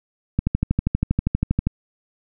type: click train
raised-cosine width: 5 ms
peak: -6 dBFS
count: 17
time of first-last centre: 0.39-1.67 s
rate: 12.5 Hz
effects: none